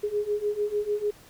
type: beating tone pair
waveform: sine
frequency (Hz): 412 / 418.7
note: G#4 / G#4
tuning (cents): -14 / +14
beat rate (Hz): 6.7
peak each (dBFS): -29 / -27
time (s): 0.03-1.11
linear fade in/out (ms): 10
effects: pink hiss -53 dBFS RMS until 1.29 s